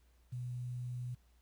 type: tone with quantisation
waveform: sine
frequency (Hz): 123.47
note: B2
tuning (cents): 0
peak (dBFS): -38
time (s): 0.32-1.15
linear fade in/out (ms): 10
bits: 11
effects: added 60 Hz sine -65 dBFS peak until 1.41 s + pink hiss -75 dBFS RMS until 1.41 s